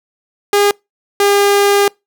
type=tone pair in turn; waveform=sawtooth; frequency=407.3 / 403.6 Hz; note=G#4 / G#4; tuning=-34 / -49 cents; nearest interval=unison; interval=15 cents; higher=first; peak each=-5 dBFS; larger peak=neither; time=0.53-0.71 / 1.2-1.88 s; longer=second; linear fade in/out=2 ms; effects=noise-tail reverb RT60 0.2 s tail -26 dB re dry